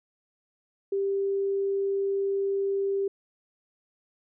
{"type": "tone", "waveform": "sine", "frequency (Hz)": 394.1, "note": "G4", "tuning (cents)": 9, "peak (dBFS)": -24, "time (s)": [0.92, 3.08], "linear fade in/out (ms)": 5, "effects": []}